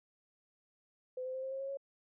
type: tone with pitch steps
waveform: sine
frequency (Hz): 509 / 515.8 / 522.7 / 529.7 / 536.8 / 544 / 551.2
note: C5 / C5 / C5 / C5 / C5 / C#5 / C#5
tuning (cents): -48 / -25 / -2 / +21 / +44 / -33 / -10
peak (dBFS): -37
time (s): 1.17-1.772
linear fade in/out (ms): 5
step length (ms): 86
effects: none